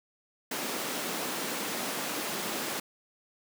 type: high-pass noise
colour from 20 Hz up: pink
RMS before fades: -34 dBFS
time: 0.51-2.8 s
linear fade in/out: 5 ms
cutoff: 200 Hz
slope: 24 dB/octave
effects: none